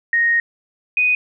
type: tone pair in turn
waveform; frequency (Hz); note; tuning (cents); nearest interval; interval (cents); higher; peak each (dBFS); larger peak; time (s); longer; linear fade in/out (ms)
sine; 1864.7 / 2489; A#6 / D#7; 0 / 0; perfect fourth; 500; second; -13; neither; 0.13-0.4 / 0.97-1.15; first; 2
effects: none